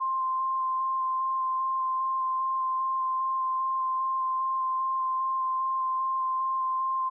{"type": "tone with vibrato", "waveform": "sine", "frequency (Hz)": 1049, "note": "C6", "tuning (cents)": 4, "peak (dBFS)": -25, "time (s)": [0, 7.1], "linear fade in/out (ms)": 20, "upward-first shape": "square", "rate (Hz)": 2.5, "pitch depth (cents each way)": 8, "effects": []}